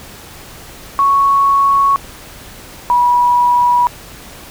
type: tone pair in turn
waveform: sine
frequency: 1108.7 / 972.3 Hz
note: C#6 / B5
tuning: 0 / -27 cents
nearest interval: major second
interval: 227 cents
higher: first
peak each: -8 dBFS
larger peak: neither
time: 0.99-1.96 / 2.9-3.87 s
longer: neither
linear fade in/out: 0 ms
effects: pink hiss -35 dBFS RMS until 4.5 s